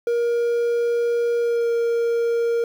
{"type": "tone with pitch glide", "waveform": "triangle", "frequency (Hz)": [472.3, 467.1], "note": ["A#4", "A#4"], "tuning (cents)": [23, 3], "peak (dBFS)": -16, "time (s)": [0.07, 2.64], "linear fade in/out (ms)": 2, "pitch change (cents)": -20, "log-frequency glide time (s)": [1.4, 1.71], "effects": ["8-bit"]}